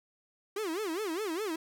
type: tone with vibrato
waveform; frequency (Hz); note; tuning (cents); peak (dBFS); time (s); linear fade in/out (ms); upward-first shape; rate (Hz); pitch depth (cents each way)
45% pulse; 373.2; F#4; +15; -32; 0.56-1.56; 5; sine; 4.9; 290
effects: none